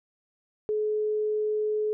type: tone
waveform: sine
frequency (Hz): 426.3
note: G#4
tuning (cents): +45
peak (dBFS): -24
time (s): 0.69-1.93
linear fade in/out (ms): 0
effects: none